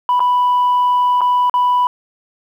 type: tone with dropouts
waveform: sine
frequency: 987.8 Hz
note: B5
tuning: in tune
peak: -9 dBFS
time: 0.09-1.87 s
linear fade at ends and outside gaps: 1 ms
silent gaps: 0.195-0.203 / 1.208-1.215 / 1.497-1.54 s
effects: tanh soft clip ceiling -9 dBFS + 8-bit